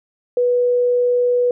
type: tone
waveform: sine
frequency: 490.2 Hz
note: B4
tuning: 13 cents flat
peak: -13 dBFS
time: 0.37-1.51 s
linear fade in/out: 2 ms
effects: none